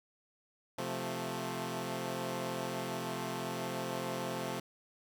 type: chord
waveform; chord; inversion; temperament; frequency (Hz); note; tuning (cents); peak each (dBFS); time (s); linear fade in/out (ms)
10% pulse; F major; second; equal; 130.81 / 174.61 / 220; C3 / F3 / A3; 0 / 0 / 0; -32; 0.78-4.6; 5
effects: none